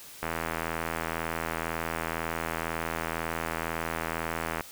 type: click train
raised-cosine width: 0.5 ms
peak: -15 dBFS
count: 360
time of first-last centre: 0.23-4.608 s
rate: 82 Hz
effects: white hiss -47 dBFS RMS until 4.71 s